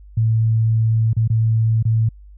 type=tone with dropouts; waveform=sine; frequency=112 Hz; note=A2; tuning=31 cents sharp; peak=-13 dBFS; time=0.17-2.09 s; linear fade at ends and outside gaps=5 ms; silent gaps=1.132-1.166 / 1.277-1.3 / 1.827-1.852 s; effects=added 50 Hz sine -39 dBFS peak until 2.37 s